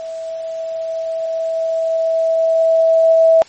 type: tone with level ramp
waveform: sine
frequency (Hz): 652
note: E5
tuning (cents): -19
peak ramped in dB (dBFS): -24 to -6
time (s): 0-3.42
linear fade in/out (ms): 0
effects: white hiss -43 dBFS RMS until 3.48 s + MP3 32 kbps